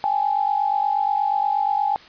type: tone pair together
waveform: sine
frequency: 801.6 / 850 Hz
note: G5 / G#5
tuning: +38 / +40 cents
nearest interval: minor second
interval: 102 cents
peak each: -21 dBFS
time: 0.04-1.96 s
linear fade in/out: 0 ms
effects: white hiss -45 dBFS RMS until 2.08 s + resampled to 11025 Hz

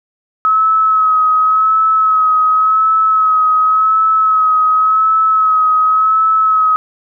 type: tone with vibrato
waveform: sine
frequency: 1283 Hz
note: E6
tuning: 47 cents flat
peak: -8 dBFS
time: 0.45-6.76 s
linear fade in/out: 0 ms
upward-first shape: sine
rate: 0.9 Hz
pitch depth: 26 cents each way
effects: none

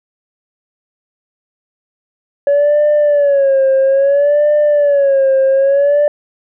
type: tone with vibrato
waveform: sine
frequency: 564 Hz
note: C#5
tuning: 30 cents sharp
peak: -6 dBFS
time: 2.47-6.08 s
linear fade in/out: 2 ms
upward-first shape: sine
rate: 0.6 Hz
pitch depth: 95 cents each way
effects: tanh soft clip ceiling -6 dBFS

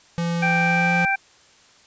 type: tone with pitch glide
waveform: square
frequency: 170 to 173.77 Hz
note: F3 to F3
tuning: -46 to -8 cents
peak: -22 dBFS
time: 0.18-1.05 s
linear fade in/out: 0 ms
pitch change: +38 cents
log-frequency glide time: 0.6-0.93 s
type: harmonic tone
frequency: 784 Hz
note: G5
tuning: in tune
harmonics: 1 / 2 / 3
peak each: -23 / -23 / -22 dBFS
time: 0.42-1.16 s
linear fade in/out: 10 ms
effects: white hiss -53 dBFS RMS until 1.86 s + resampled to 16000 Hz

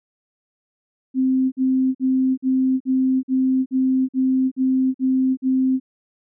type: tone bursts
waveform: sine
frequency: 260.9 Hz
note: C4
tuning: 5 cents flat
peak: -15 dBFS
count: 11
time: 1.14-5.8 s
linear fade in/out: 50 ms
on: 380 ms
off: 48 ms
effects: none

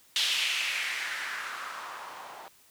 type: noise with low-pass filter sweep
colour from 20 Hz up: violet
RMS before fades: -33 dBFS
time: 0.16-2.48 s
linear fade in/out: 0 ms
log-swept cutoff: 3400 to 760 Hz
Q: 2.7
effects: white hiss -60 dBFS RMS until 2.7 s

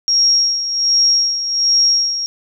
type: tone with tremolo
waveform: sine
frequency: 5588 Hz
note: F8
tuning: in tune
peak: -9 dBFS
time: 0.08-2.26 s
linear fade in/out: 0 ms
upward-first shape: sine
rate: 1.3 Hz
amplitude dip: 65%
effects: none

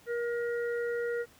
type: harmonic tone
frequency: 473.8 Hz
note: A#4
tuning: 28 cents sharp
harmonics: 1 / 3 / 4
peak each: -30 / -40 / -42 dBFS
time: 0.06-1.26 s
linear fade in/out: 50 ms
effects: pink hiss -59 dBFS RMS until 1.39 s + high-pass 60 Hz 12 dB/octave

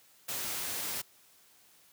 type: noise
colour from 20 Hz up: white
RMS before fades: -36 dBFS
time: 0.28-1.02 s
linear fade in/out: 10 ms
effects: white hiss -62 dBFS RMS until 1.92 s + high-pass 80 Hz 12 dB/octave

